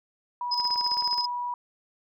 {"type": "tone", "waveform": "sine", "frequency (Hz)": 973, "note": "B5", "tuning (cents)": -26, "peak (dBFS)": -28, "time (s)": [0.41, 1.54], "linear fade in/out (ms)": 2}
{"type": "tone with tremolo", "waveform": "sine", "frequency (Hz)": 5060, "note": "D#8", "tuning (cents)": 28, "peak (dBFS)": -23, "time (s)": [0.51, 1.26], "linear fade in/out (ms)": 10, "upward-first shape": "square", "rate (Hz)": 15, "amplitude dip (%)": 60}
{"type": "click train", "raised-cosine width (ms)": 0.5, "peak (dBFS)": -28, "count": 12, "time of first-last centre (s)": [0.6, 1.182], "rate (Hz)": 18.9}
{"effects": []}